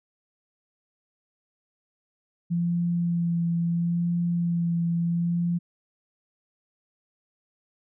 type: tone with vibrato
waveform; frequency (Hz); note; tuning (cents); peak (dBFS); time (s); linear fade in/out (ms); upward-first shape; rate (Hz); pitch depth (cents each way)
sine; 170.9; F3; -37; -22; 2.5-5.59; 20; sine; 0.74; 17
effects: none